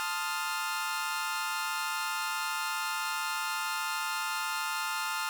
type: chord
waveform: sawtooth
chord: F dominant seventh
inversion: first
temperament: equal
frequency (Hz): 880 / 1046.5 / 1244.5 / 1396.9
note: A5 / C6 / Eb6 / F6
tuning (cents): 0 / 0 / 0 / 0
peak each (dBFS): -33 / -36 / -34 / -31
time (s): 0-5.29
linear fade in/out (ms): 0
effects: 10-bit